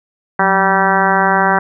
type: harmonic tone with a mistuned harmonic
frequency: 193.4 Hz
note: G3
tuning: 23 cents flat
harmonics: 1 / 2 / 3 / 4 / 5 / 6 / 7 / 8 / 9 / 10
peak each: -20 / -21 / -22 / -16 / -17 / -20 / -21 / -17 / -24 / -24 dBFS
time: 0.39-1.59 s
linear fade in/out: 5 ms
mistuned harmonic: 1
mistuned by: -91 cents
effects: none